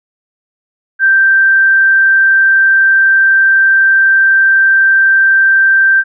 sine tone, 1568 Hz, G6, in tune, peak -5 dBFS, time 0.99-6.04 s, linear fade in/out 50 ms, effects none

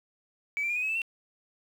sine tone with pitch steps, 2289 / 2355 / 2422 / 2492 / 2563 / 2637 / 2713 Hz, D7 / D7 / D#7 / D#7 / E7 / E7 / E7, -45 / +4 / -47 / +2 / -49 / 0 / +49 cents, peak -26 dBFS, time 0.57-1.018 s, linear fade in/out 0 ms, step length 64 ms, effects tanh soft clip ceiling -23 dBFS + 9-bit

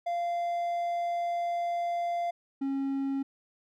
triangle tone pair in turn, 692 / 273 Hz, F5 / C#4, -16 / -26 cents, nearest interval octave + major third, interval 1610 cents, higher first, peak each -26 dBFS, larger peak neither, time 0.06-2.31 / 2.61-3.23 s, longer first, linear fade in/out 10 ms, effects none

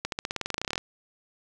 accelerating click train, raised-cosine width 0.2 ms, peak -12 dBFS, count 18, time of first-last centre 0.05-0.779 s, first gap 72 ms, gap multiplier 0.93, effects none

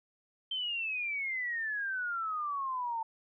sine exponential sweep, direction down, 3136 to 890 Hz, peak -32 dBFS, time 0.51-3.03 s, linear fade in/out 5 ms, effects none

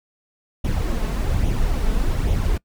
brown noise with flanger, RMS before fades -20 dBFS, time 0.64-2.58 s, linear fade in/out 10 ms, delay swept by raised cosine 0.31 to 4.61 ms, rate 1.2 Hz, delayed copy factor +0.5, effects noise-tail reverb RT60 0.1 s tail -24 dB re dry

